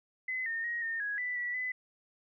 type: tone with pitch steps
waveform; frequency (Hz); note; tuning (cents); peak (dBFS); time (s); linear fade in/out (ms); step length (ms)
sine; 2030 / 1828 / 1885 / 1825 / 1663 / 1983 / 1951 / 2008; B6 / A#6 / A#6 / A#6 / G#6 / B6 / B6 / B6; +47 / -34 / +19 / -37 / +2 / +7 / -22 / +28; -32; 0.28-1.72; 5; 180
effects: none